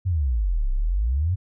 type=exponential two-way sweep; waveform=sine; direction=down then up; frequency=98 to 30.87 to 98 Hz; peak=-19 dBFS; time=0.05-1.36 s; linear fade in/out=20 ms; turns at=0.71 s; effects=none